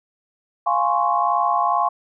sine chord, Db major seventh, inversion first, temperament equal, 698.5 / 830.6 / 1046.5 / 1108.7 Hz, F5 / Ab5 / C6 / Db6, 0 / 0 / 0 / 0 cents, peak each -22 dBFS, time 0.66-1.89 s, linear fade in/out 10 ms, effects none

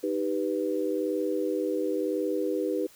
sine chord, Eb augmented, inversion none, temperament equal, 311.1 / 392 / 493.9 Hz, Eb4 / G4 / B4, 0 / 0 / 0 cents, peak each -30 dBFS, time 0.03-2.87 s, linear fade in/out 10 ms, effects white hiss -55 dBFS RMS until 2.95 s

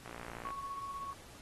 click train, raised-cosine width 0.5 ms, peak -30 dBFS, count 27, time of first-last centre 0.06-0.505 s, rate 58.4 Hz
sine tone with tremolo, 1108.7 Hz, C#6, in tune, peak -37 dBFS, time 0.45-1.13 s, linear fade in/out 0 ms, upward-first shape triangle, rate 16 Hz, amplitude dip 50%
effects pink hiss -55 dBFS RMS until 1.41 s + AAC 32 kbps

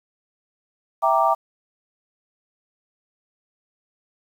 sine chord, E half-diminished seventh, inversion none, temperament equal, 659.3 / 784 / 932.3 / 1174.7 Hz, E5 / G5 / Bb5 / D6, 0 / 0 / 0 / 0 cents, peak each -21 dBFS, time 1.02-1.35 s, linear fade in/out 20 ms, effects 8-bit

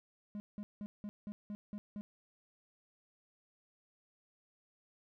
triangle tone bursts, 206.8 Hz, G#3, 7 cents flat, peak -38 dBFS, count 8, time 0.35-2.01 s, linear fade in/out 0 ms, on 50 ms, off 180 ms, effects none

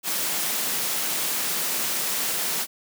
white high-pass noise, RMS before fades -26 dBFS, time 0.03-2.67 s, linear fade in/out 50 ms, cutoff 140 Hz, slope 96 dB/octave, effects none

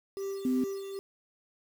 triangle tone with tremolo, 392 Hz, G4, in tune, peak -30 dBFS, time 0.17-0.99 s, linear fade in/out 0 ms, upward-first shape sine, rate 2.5 Hz, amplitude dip 50%
sine tone, 255.1 Hz, C4, 44 cents flat, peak -25 dBFS, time 0.45-0.64 s, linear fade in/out 2 ms
effects 8-bit

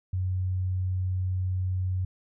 sine tone, 92.5 Hz, F#2, in tune, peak -25 dBFS, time 0.13-2.05 s, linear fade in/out 5 ms, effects none

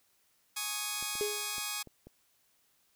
5% pulse chord, Ab suspended fourth, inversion none, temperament just, 830.6 / 1107.5 / 1245.9 Hz, Ab5 / Db6 / Eb6, 0 / -2 / +2 cents, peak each -28 dBFS, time 0.56-1.83 s, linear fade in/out 10 ms
clicks, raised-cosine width 2 ms, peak -36 dBFS, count 5, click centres 1.026 / 1.154 / 1.582 / 1.873 / 2.07 s
triangle tone with exponential decay, 415.3 Hz, G#4, in tune, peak -26 dBFS, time 1.21-1.6 s, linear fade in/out 0 ms, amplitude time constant 83 ms
effects white hiss -71 dBFS RMS until 2.95 s

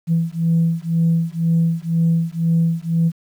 sine beating tone pair, 164.81 / 166.81 Hz, E3 / E3, 0 / +21 cents, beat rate 2 Hz, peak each -17 dBFS, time 0.07-3.12 s, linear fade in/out 50 ms, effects tanh soft clip ceiling -9 dBFS + 8-bit

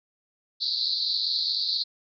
pink band-pass noise, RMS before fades -27 dBFS, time 0.6-1.84 s, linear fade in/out 20 ms, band 4000 to 4600 Hz, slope 96 dB/octave, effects none

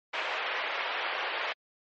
white band-pass noise, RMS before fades -33 dBFS, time 0.13-1.53 s, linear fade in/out 10 ms, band 470 to 2800 Hz, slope 24 dB/octave, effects MP3 32 kbps

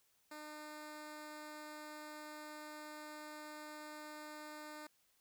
10% pulse tone, 302.8 Hz, D#4, 47 cents flat, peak -40 dBFS, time 0.31-4.87 s, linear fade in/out 5 ms, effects white hiss -75 dBFS RMS until 5.2 s

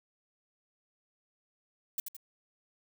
violet noise with echo, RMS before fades -33 dBFS, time 1.98-2 s, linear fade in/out 2 ms, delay 83 ms, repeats 2, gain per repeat -6 dB, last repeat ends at 2.166 s, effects none

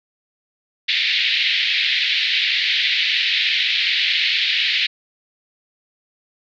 white band-pass noise, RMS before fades -19 dBFS, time 0.88-4.87 s, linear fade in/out 10 ms, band 1900 to 4100 Hz, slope 48 dB/octave, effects none

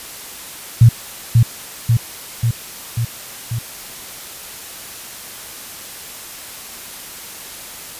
sine tone with echo, 116.54 Hz, A#2, in tune, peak -3 dBFS, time 0.81-0.89 s, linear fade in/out 5 ms, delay 540 ms, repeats 5, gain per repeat -3 dB, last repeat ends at 3.59 s, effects white hiss -33 dBFS RMS until 7.99 s + resampled to 32000 Hz

